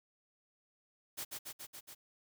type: noise with echo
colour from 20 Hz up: white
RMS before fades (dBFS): -41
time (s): 1.17-1.25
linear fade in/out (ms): 20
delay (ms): 140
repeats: 5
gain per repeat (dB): -2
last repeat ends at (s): 1.95
effects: none